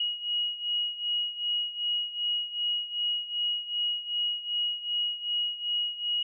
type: beating tone pair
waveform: sine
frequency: 2896 / 2898.6 Hz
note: F#7 / F#7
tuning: -38 / -36 cents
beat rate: 2.6 Hz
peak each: -29 / -33 dBFS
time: 0-6.23 s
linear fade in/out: 5 ms
effects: none